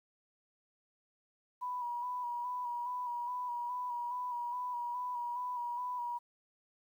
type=tone with vibrato; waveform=sine; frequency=976 Hz; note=B5; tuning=21 cents flat; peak=-35 dBFS; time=1.61-6.19 s; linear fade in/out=20 ms; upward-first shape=square; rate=2.4 Hz; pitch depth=29 cents each way; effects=11-bit